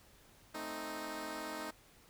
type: chord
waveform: 10% pulse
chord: A diminished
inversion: none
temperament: equal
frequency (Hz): 220 / 261.6 / 311.1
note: A3 / C4 / Eb4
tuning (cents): 0 / 0 / 0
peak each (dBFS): -39 / -40 / -34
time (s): 0.54-1.71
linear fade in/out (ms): 10
effects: pink hiss -63 dBFS RMS until 2.09 s